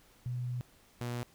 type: tone pair in turn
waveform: sine / sawtooth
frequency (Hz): 123.47 / 120.79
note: B2 / B2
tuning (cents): 0 / -38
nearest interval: unison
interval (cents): 38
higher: first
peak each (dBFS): -33 / -31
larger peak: second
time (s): 0.26-0.61 / 1.01-1.23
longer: first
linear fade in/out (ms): 0
effects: pink hiss -63 dBFS RMS until 1.34 s